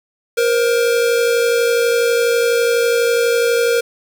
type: tone pair together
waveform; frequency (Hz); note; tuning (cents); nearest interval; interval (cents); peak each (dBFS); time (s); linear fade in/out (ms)
square; 471.2 / 523.3; A#4 / C5; +19 / 0; major second; 181; -14 / -22; 0.37-3.81; 10
effects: 7-bit